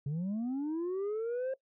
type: linear sweep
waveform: sine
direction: up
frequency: 135.2 to 537 Hz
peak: -29 dBFS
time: 0.06-1.54 s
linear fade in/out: 5 ms
effects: noise-tail reverb RT60 0.1 s tail -21 dB re dry + tanh soft clip ceiling -31 dBFS